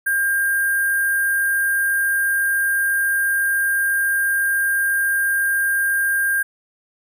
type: tone with sample-and-hold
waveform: sine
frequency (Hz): 1602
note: G6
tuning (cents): +37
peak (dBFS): -16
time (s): 0.06-6.43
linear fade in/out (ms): 10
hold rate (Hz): 11025
effects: none